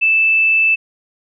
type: tone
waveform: sine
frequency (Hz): 2637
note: E7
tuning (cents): 0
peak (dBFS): -10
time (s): 0.01-0.76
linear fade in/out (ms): 20
effects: none